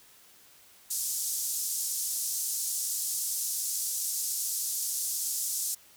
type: band-pass noise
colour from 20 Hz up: pink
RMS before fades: -32 dBFS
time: 0.9-5.75 s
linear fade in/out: 10 ms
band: 6000 to 14000 Hz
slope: 24 dB/octave
effects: white hiss -57 dBFS RMS until 5.96 s